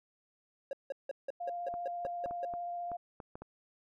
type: tone bursts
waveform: triangle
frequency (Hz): 549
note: C#5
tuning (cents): -17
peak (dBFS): -32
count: 10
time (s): 0.71-2.45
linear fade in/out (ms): 2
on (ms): 21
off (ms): 170
type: tone with vibrato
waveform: sine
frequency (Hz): 698.5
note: F5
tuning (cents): 0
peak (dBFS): -36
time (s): 1.4-2.97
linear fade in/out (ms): 10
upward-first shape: square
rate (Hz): 15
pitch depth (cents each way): 8
type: clicks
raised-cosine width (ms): 1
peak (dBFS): -31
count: 9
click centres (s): 1.74 / 2.051 / 2.26 / 2.31 / 2.538 / 2.917 / 3.202 / 3.355 / 3.42
effects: none